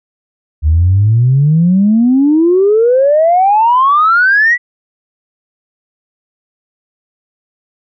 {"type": "exponential sweep", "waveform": "sine", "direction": "up", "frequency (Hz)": [73.42, 1987], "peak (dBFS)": -5, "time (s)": [0.62, 4.58], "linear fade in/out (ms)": 50, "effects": ["tanh soft clip ceiling -1 dBFS"]}